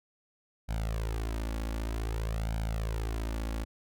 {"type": "tone with flanger", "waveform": "sawtooth", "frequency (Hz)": 55, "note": "A1", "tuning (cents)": 0, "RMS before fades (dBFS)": -33, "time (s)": [0.68, 3.65], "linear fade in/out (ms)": 20, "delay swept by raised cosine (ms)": [1.3, 3.6], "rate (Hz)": 0.53, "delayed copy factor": 0.8, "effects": []}